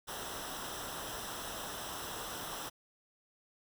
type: noise with comb filter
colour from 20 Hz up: pink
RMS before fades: -42 dBFS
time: 0.07-2.7 s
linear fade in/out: 20 ms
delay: 0.44 ms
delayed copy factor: -0.7
effects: none